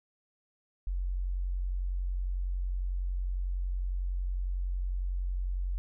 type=tone; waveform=sine; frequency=45.47 Hz; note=F#1; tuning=29 cents flat; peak=-29 dBFS; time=0.87-5.78 s; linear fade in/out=0 ms; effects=none